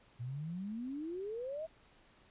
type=exponential sweep; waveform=sine; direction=up; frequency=115.8 to 661 Hz; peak=-38 dBFS; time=0.19-1.67 s; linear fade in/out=20 ms; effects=pink hiss -65 dBFS RMS until 2.3 s + resampled to 8000 Hz